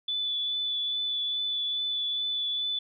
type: tone with vibrato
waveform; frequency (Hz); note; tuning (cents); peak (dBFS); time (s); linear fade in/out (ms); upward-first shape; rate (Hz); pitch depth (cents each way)
sine; 3472; A7; -24; -27; 0.08-2.79; 5; triangle; 2.4; 16
effects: none